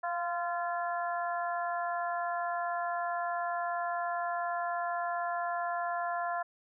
harmonic tone with a mistuned harmonic, 344.4 Hz, F4, 24 cents flat, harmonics 2 / 3 / 4 / 5, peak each -33 / -37 / -39 / -41 dBFS, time 0.03-6.43 s, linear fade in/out 10 ms, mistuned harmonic 2, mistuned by +18 cents, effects none

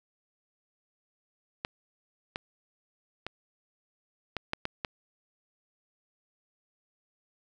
clicks, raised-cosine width 0.3 ms, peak -15 / -17 / -19 / -16 / -13 / -15 / -15 dBFS, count 7, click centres 1.649 / 2.359 / 3.266 / 4.367 / 4.534 / 4.654 / 4.848 s, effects none

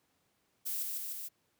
violet noise with echo, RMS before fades -36 dBFS, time 0.65-0.84 s, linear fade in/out 20 ms, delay 150 ms, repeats 3, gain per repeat -2 dB, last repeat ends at 1.29 s, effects pink hiss -75 dBFS RMS until 1.59 s + high-pass 100 Hz 12 dB/octave

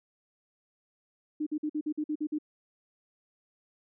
sine tone bursts, 303.2 Hz, D#4, 45 cents flat, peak -28 dBFS, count 9, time 1.4-2.386 s, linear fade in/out 10 ms, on 66 ms, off 49 ms, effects none

